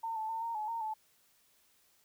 sine tone with pitch steps, 908 / 875 / 902 / 923 / 854 / 919 / 869 Hz, A#5 / A5 / A5 / A#5 / G#5 / A#5 / A5, -46 / -10 / +43 / -17 / +48 / -25 / -22 cents, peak -34 dBFS, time 0.03-0.94 s, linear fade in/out 10 ms, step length 130 ms, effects white hiss -69 dBFS RMS until 2.04 s

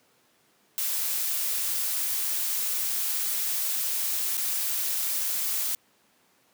blue noise with dropouts, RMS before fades -28 dBFS, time 0.78-5.75 s, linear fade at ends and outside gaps 0 ms, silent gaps 4.37-4.377 s, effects pink hiss -64 dBFS RMS until 6.53 s + high-pass 200 Hz 12 dB/octave

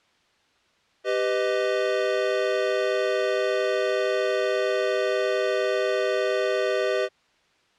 square chord, G augmented, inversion none, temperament equal with one note detuned, 392 / 500.5 / 622.3 Hz, G4 / B4 / D#5, 0 / +23 / 0 cents, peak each -27 dBFS, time 1.04-7.09 s, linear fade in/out 50 ms, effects white hiss -63 dBFS RMS until 7.78 s + low-pass 4000 Hz 12 dB/octave

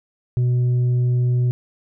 triangle tone with tanh clipping, 123.47 Hz, B2, in tune, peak -16 dBFS, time 0.37-1.51 s, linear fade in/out 0 ms, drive 8 dB, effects none

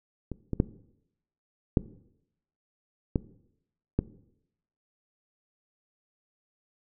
clicks, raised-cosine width 3 ms, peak -21 / -16 / -8 / -7 / -11 / -10 dBFS, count 6, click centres 0.317 / 0.533 / 0.601 / 1.772 / 3.158 / 3.99 s, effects noise-tail reverb RT60 0.8 s tail -18 dB re dry

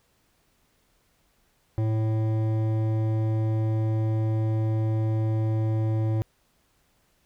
sine tone with hard clipping, 110 Hz, A2, in tune, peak -24 dBFS, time 1.78-6.22 s, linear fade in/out 0 ms, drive 12 dB, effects pink hiss -67 dBFS RMS until 7.25 s

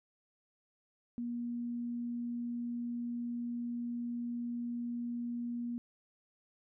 sine tone, 238.7 Hz, A#3, 41 cents sharp, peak -35 dBFS, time 1.18-5.78 s, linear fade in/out 0 ms, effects none

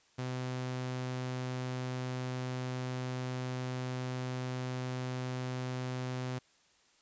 sawtooth tone, 127.2 Hz, C3, 48 cents flat, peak -31 dBFS, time 0.18-6.39 s, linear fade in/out 10 ms, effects white hiss -67 dBFS RMS until 7.01 s + resampled to 16000 Hz

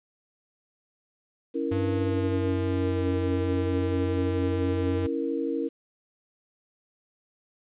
sine chord, A# diminished, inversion first, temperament equal, 277.2 / 329.6 / 466.2 Hz, C#4 / E4 / A#4, 0 / 0 / 0 cents, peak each -30 dBFS, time 1.54-5.69 s, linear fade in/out 20 ms
square tone with pitch glide, 98 to 90.91 Hz, G2 to F#2, 0 to -30 cents, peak -28 dBFS, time 1.71-5.07 s, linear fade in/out 10 ms, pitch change -130 cents, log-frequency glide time 1.93-3.04 s
effects resampled to 8000 Hz + 10-bit

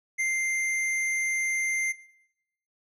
square tone, 2093 Hz, C7, in tune, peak -25 dBFS, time 0.18-1.93 s, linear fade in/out 20 ms, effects noise-tail reverb RT60 0.8 s tail -19 dB re dry + low-pass 10000 Hz 12 dB/octave

